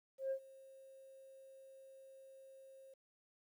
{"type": "tone with ADSR envelope", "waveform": "sine", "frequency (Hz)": 535, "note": "C5", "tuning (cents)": 38, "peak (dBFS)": -33, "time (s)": [0.18, 2.94], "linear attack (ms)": 130, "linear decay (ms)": 80, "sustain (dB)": -23, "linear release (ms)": 5, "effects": ["tanh soft clip ceiling -33 dBFS", "12-bit"]}